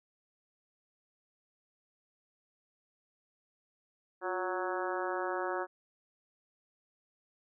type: harmonic tone with a mistuned harmonic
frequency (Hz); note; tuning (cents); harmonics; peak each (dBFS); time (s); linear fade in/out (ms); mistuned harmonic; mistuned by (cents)
185; F#3; 0; 2 / 3 / 4 / 5 / 6 / 7 / 8 / 9; -37 / -39 / -40 / -41 / -42 / -42 / -43 / -44; 4.21-5.67; 50; 2; -48
effects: none